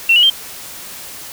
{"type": "tone with pitch steps", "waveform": "sine", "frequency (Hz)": [2714, 2926, 3154], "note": ["E7", "F#7", "G7"], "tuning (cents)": [50, -20, 10], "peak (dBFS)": -7, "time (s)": [0.09, 0.3], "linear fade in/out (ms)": 5, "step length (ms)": 70, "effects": ["white hiss -32 dBFS RMS until 1.32 s"]}